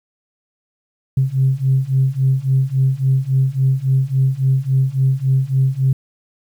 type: beating tone pair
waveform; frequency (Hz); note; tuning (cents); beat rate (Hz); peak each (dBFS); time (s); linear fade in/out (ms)
sine; 131.2 / 134.8; C3 / C#3; +5 / -48; 3.6; -16 / -15; 1.17-5.93; 5
effects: tanh soft clip ceiling -6 dBFS + 8-bit